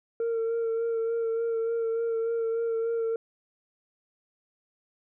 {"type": "tone with vibrato", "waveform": "sine", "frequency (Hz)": 457.6, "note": "A#4", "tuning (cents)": -32, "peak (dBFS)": -23, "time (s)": [0.2, 3.16], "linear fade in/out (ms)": 2, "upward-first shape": "sine", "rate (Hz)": 3.4, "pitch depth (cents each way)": 22, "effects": ["tanh soft clip ceiling -24 dBFS"]}